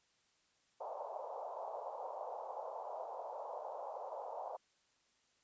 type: band-pass noise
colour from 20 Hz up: pink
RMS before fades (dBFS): -45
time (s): 0.8-4.57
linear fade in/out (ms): 10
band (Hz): 520 to 980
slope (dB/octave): 48
effects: white hiss -75 dBFS RMS until 5.43 s + resampled to 16000 Hz